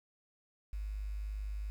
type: tone with quantisation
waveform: sine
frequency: 51.2 Hz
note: G#1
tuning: 24 cents flat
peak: -36 dBFS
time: 0.73-1.7 s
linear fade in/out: 0 ms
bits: 10
effects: none